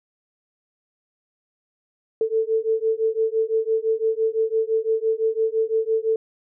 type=beating tone pair; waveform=sine; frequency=441.5 / 447.4 Hz; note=A4 / A4; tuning=+6 / +29 cents; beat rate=5.9 Hz; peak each=-22 dBFS; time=2.21-6.16 s; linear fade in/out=2 ms; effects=none